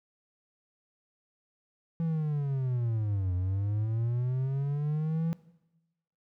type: linear two-way sweep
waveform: triangle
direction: down then up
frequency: 167.2 to 89.1 to 167.2 Hz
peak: -25 dBFS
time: 2-5.33 s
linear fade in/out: 0 ms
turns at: 3.34 s
effects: noise-tail reverb RT60 1.0 s tail -19 dB re dry

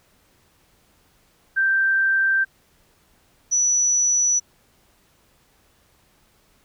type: tone pair in turn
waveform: sine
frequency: 1568 / 5920 Hz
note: G6 / F#8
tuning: 0 / 0 cents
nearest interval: octave + major seventh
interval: 2300 cents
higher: second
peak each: -16 dBFS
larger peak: neither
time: 1.56-2.45 / 3.51-4.4 s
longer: neither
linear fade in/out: 20 ms
effects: pink hiss -60 dBFS RMS until 6.64 s

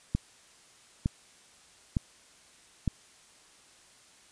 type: click train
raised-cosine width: 5 ms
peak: -14 dBFS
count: 4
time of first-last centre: 0.15-2.877 s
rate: 1.1 Hz
effects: white hiss -58 dBFS RMS until 4.31 s + resampled to 22050 Hz

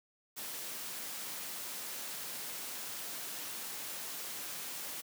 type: noise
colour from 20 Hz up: white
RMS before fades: -42 dBFS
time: 0.36-5.02 s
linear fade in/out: 20 ms
effects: high-pass 150 Hz 12 dB/octave

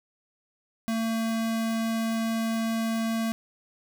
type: tone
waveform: square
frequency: 225.6 Hz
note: A3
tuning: 44 cents sharp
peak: -26 dBFS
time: 0.88-3.32 s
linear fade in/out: 0 ms
effects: none

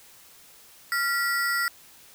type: ring-modulated tone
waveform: square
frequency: 1661.2 Hz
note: G#6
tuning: in tune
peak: -21 dBFS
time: 0.92-1.68 s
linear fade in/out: 0 ms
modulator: 277 Hz
effects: white hiss -52 dBFS RMS until 2.14 s

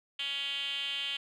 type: tone with band-pass filter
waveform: 5% pulse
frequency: 279.7 Hz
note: C#4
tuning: 16 cents sharp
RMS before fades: -35 dBFS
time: 0.19-1.17 s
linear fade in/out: 5 ms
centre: 3100 Hz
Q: 6.7
effects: none

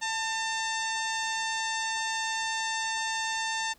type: harmonic tone with a mistuned harmonic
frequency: 899 Hz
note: A5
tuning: 37 cents sharp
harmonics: 1 / 2 / 3 / 4 / 5 / 6 / 7 / 8 / 9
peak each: -33 / -33 / -39 / -38 / -41 / -43 / -40 / -43 / -46 dBFS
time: 0.01-3.74 s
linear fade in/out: 20 ms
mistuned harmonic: 1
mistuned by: -27 cents
effects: pink hiss -61 dBFS RMS until 3.78 s

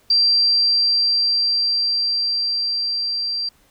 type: tone with level ramp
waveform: sine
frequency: 4715 Hz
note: D8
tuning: 6 cents sharp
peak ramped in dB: -12 to -21 dBFS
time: 0.1-3.49 s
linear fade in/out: 5 ms
effects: pink hiss -57 dBFS RMS until 3.7 s

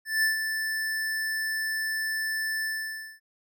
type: tone with ADSR envelope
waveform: square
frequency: 1760 Hz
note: A6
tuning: in tune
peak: -21 dBFS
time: 0.05-3.2 s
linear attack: 180 ms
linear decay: 130 ms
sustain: -7 dB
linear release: 560 ms
effects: none

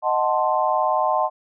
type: chord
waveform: sine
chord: D# diminished seventh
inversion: none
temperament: equal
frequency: 622.3 / 740 / 880 / 1046.5 Hz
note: D#5 / F#5 / A5 / C6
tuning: 0 / 0 / 0 / 0 cents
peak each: -23 dBFS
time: 0.02-1.3 s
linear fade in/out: 50 ms
effects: none

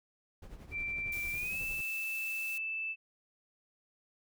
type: noise with tremolo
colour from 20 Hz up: brown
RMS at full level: -45 dBFS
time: 0.42-1.81 s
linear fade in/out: 5 ms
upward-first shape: triangle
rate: 11 Hz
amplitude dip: 70%
type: tone with pitch glide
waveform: sine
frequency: 2349 to 2637 Hz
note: D7 to E7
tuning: 0 to 0 cents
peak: -34 dBFS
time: 0.71-2.96 s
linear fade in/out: 50 ms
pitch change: +200 cents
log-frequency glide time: 1.32-1.6 s
type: noise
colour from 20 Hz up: blue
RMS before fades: -47 dBFS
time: 1.12-2.58 s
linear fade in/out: 2 ms
effects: none

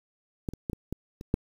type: clicks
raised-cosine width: 3 ms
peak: -17 / -26 / -18 / -20 / -19 / -27 / -10 dBFS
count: 7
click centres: 0.488 / 0.536 / 0.698 / 0.732 / 0.926 / 1.211 / 1.341 s
effects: 8-bit

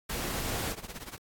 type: noise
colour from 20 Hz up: pink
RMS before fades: -34 dBFS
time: 0.09-0.73 s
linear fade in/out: 10 ms
type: noise with tremolo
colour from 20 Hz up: pink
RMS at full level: -39 dBFS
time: 0.48-1.18 s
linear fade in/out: 0 ms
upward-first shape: triangle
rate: 17 Hz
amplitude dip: 95%
effects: AAC 64 kbps

